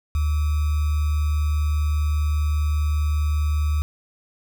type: tone with sample-and-hold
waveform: sine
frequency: 75 Hz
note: D2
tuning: 37 cents sharp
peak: -18 dBFS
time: 0.15-3.82 s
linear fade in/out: 0 ms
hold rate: 1225 Hz
effects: none